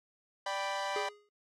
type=chord; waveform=sawtooth; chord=G major; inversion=second; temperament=equal; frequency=587.3 / 784 / 987.8 Hz; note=D5 / G5 / B5; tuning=0 / 0 / 0 cents; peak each=-34 dBFS; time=0.46-1.09 s; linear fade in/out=5 ms
type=tone with exponential decay; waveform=square; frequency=414.1 Hz; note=G#4; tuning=5 cents flat; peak=-33 dBFS; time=0.96-1.29 s; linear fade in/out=2 ms; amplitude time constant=70 ms
effects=noise-tail reverb RT60 0.1 s tail -24 dB re dry + low-pass 6000 Hz 12 dB/octave